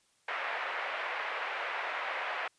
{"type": "band-pass noise", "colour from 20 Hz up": "white", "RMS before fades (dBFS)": -36, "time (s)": [0.28, 2.48], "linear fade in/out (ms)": 5, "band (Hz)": [540, 2300], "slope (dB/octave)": 24, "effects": ["white hiss -70 dBFS RMS until 2.58 s", "resampled to 22050 Hz"]}